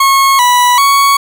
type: tone with pitch steps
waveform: 40% pulse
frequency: 1092 / 982 / 1115 Hz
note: C#6 / B5 / C#6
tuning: -26 / -10 / +10 cents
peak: -5 dBFS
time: 0-1.17 s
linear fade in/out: 5 ms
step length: 390 ms
effects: none